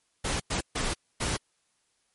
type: noise bursts at uneven times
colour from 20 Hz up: pink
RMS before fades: -29 dBFS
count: 4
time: 0.24-0.4 / 0.5-0.61 / 0.75-0.94 / 1.2-1.37 s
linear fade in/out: 10 ms
effects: white hiss -72 dBFS RMS until 2.14 s + MP3 48 kbps